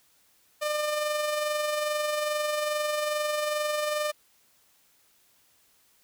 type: tone with amplitude modulation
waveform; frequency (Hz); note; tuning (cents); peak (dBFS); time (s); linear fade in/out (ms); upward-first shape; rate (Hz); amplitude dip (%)
sawtooth; 600; D5; +37; -21; 0.61-4.12; 20; sine; 22.4; 35
effects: white hiss -64 dBFS RMS until 6.03 s